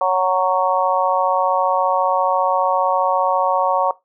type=harmonic tone; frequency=185.2 Hz; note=F#3; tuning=2 cents sharp; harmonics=3 / 4 / 5 / 6; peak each=-20 / -20 / -20 / -20 dBFS; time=0.01-3.91 s; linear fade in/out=2 ms; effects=noise-tail reverb RT60 0.2 s tail -19 dB re dry